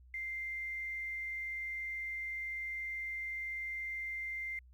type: tone with quantisation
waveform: sine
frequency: 2093 Hz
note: C7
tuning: in tune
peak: -37 dBFS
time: 0.14-4.59 s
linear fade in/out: 2 ms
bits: 11
effects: added 62 Hz sine -56 dBFS peak until 4.73 s + Opus 48 kbps